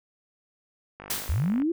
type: click train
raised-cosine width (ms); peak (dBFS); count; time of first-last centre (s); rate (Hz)
0.5; -25; 32; 1-1.62; 50
type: noise with exponential decay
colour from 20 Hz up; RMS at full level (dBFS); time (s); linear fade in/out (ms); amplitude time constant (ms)
white; -27; 1.1-1.61; 5; 110
type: linear sweep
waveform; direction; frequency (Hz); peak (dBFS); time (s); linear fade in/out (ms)
sine; up; 57.4 to 350; -22; 1.29-1.72; 5
effects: none